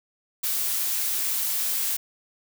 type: noise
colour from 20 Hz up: blue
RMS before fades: -26 dBFS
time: 0.43-1.97 s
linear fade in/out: 10 ms
effects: none